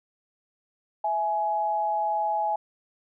sine tone pair together, 661 / 839.3 Hz, E5 / G#5, +5 / +18 cents, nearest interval major third, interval 413 cents, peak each -30 / -24 dBFS, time 1.04-2.56 s, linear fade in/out 5 ms, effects none

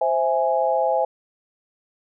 sine chord, C augmented, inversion none, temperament equal, 523.3 / 659.3 / 830.6 Hz, C5 / E5 / G#5, 0 / 0 / 0 cents, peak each -22 dBFS, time 0.01-1.05 s, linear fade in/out 5 ms, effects none

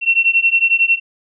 sine beating tone pair, 2711 / 2722 Hz, E7 / F7, +48 / -45 cents, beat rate 11 Hz, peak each -14 dBFS, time 0.01-1 s, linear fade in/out 50 ms, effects none

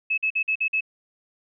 sine tone bursts, 2592 Hz, E7, 30 cents flat, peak -20 dBFS, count 6, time 0.1-0.808 s, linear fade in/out 10 ms, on 78 ms, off 48 ms, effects none

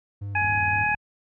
triangle tone with vibrato, 98 Hz, G2, in tune, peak -27 dBFS, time 0.21-0.84 s, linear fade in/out 10 ms, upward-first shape square, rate 3.9 Hz, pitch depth 46 cents each way
harmonic tone, 838 Hz, G#5, 15 cents sharp, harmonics 1 / 2 / 3, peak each -25 / -25 / -25 dBFS, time 0.35-0.95 s, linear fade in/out 5 ms
click train, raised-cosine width 5 ms, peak -26 dBFS, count 21, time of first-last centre 0.42-0.942 s, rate 38.3 Hz
effects high-pass 60 Hz 12 dB/octave

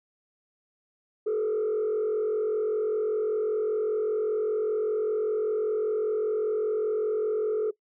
sine tone with frequency modulation, 431.4 Hz, A4, 34 cents flat, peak -22 dBFS, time 1.26-7.71 s, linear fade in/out 10 ms, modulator 45.1 Hz, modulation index 0.62, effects noise-tail reverb RT60 0.1 s tail -20 dB re dry + tanh soft clip ceiling -22 dBFS

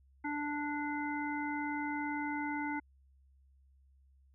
harmonic tone, 293.7 Hz, D4, in tune, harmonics 1 / 3 / 5 / 7, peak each -37 / -39 / -43 / -42 dBFS, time 0.24-2.8 s, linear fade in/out 10 ms, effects added 67 Hz sine -62 dBFS peak until 4.34 s

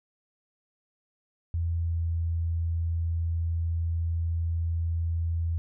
sine tone with pitch glide, 84 to 83.37 Hz, E2 to E2, +33 to +20 cents, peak -25 dBFS, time 1.54-5.58 s, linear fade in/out 0 ms, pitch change -13 cents, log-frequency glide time 1.78-1.99 s, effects none

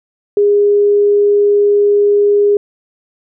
sine tone, 409.5 Hz, G#4, 24 cents flat, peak -7 dBFS, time 0.37-2.57 s, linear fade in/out 2 ms, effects none

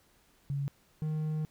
sine / triangle tone pair in turn, 140.1 / 154.84 Hz, C#3 / D#3, +19 / -8 cents, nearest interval major second, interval 173 cents, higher second, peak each -30 / -28 dBFS, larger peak second, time 0.5-0.68 / 1.02-1.45 s, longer second, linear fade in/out 0 ms, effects pink hiss -66 dBFS RMS until 1.5 s

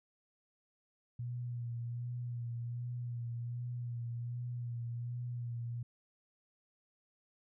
sine tone with vibrato, 120 Hz, B2, 49 cents flat, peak -37 dBFS, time 1.19-5.83 s, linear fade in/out 5 ms, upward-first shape sine, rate 1.3 Hz, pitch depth 30 cents each way, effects none

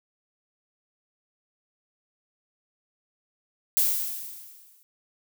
violet noise with exponential decay, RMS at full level -20 dBFS, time 3.77-4.83 s, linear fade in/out 0 ms, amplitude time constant 230 ms, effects none

